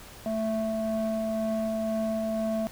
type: ring-modulated tone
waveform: triangle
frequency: 220 Hz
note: A3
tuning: in tune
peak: -21 dBFS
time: 0.26-2.67 s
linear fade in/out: 0 ms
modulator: 441 Hz
effects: pink hiss -47 dBFS RMS until 2.71 s